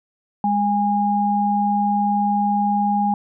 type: tone pair together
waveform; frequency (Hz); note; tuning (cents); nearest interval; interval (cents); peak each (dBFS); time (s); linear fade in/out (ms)
sine; 205 / 818.9; G#3 / G#5; -22 / -25; 2 octaves; 2397; -20 / -18; 0.44-3.14; 2
effects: none